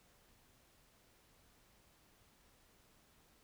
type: silence
effects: pink hiss -69 dBFS RMS until 3.43 s